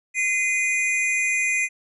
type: tone pair together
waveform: square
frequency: 2058 / 2455 Hz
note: C7 / D#7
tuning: -29 / -24 cents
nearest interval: minor third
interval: 305 cents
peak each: -24 / -23 dBFS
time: 0.14-1.69 s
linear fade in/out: 50 ms
effects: resampled to 24000 Hz